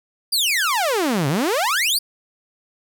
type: exponential two-way sweep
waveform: sawtooth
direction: down then up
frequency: 4956 to 130 to 4956 Hz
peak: -14 dBFS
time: 0.32-1.99 s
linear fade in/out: 10 ms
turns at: 1.28 s
effects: none